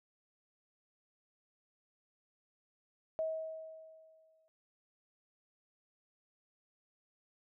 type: tone with exponential decay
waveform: sine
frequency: 639 Hz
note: D#5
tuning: 46 cents sharp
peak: -31 dBFS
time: 3.19-4.48 s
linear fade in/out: 0 ms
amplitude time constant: 280 ms
effects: none